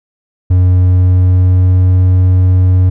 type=tone with pitch glide; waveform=triangle; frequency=91 to 91.9 Hz; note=F#2 to F#2; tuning=-28 to -11 cents; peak=-3 dBFS; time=0.5-2.9 s; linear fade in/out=10 ms; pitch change=+17 cents; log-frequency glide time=0.74-1.9 s; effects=none